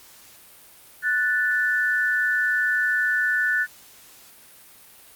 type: tone pair together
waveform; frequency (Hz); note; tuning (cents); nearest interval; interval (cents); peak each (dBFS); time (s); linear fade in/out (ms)
sine; 1480 / 1760; F#6 / A6; 0 / 0; minor third; 300; -22; 1.02-3.67; 50
effects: white hiss -49 dBFS RMS until 5.15 s + Opus 48 kbps